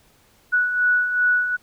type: beating tone pair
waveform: sine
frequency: 1471 / 1473.6 Hz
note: F#6 / F#6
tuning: -11 / -7 cents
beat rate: 2.6 Hz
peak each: -25 / -17 dBFS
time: 0.52-1.57 s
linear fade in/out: 20 ms
effects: pink hiss -57 dBFS RMS until 1.62 s